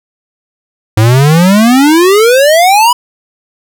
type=exponential sweep; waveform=square; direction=up; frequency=105.1 to 1000 Hz; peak=-4 dBFS; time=0.97-2.93 s; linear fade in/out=5 ms; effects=none